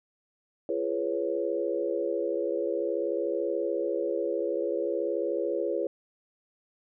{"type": "chord", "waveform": "sine", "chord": "C# dominant seventh", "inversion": "first", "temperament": "equal with one note detuned", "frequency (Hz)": [341.6, 415.3, 493.9, 554.4], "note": ["E#4", "G#4", "B4", "C#5"], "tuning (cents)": [-38, 0, 0, 0], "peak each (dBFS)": -32, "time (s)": [0.69, 5.87], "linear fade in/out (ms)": 2, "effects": []}